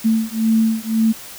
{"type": "beating tone pair", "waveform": "sine", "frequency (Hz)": [221.8, 223.7], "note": ["A3", "A3"], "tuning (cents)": [14, 29], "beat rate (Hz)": 1.9, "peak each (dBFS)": -17, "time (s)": [0.04, 1.13], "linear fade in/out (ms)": 20, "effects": ["white hiss -36 dBFS RMS until 1.38 s"]}